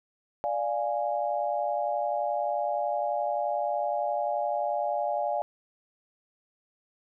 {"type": "chord", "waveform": "sine", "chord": "D diminished", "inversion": "none", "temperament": "equal", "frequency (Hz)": [587.3, 698.5, 830.6], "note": ["D5", "F5", "Ab5"], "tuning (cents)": [0, 0, 0], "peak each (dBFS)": [-30, -30, -31], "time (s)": [0.44, 5.42], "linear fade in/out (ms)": 0, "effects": []}